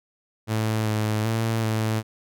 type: tone with pitch steps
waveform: sawtooth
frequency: 109.8 / 107.8 / 112.9 / 110.1 Hz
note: A2 / A2 / A2 / A2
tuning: -3 / -35 / +45 / +2 cents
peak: -18 dBFS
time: 0.47-2.03 s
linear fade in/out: 50 ms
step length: 390 ms
effects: none